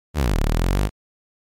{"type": "linear two-way sweep", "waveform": "sawtooth", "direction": "down then up", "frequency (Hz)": [82.41, 34.65, 53], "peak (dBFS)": -13, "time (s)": [0.14, 0.9], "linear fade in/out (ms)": 50, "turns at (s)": 0.39, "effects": ["MP3 64 kbps"]}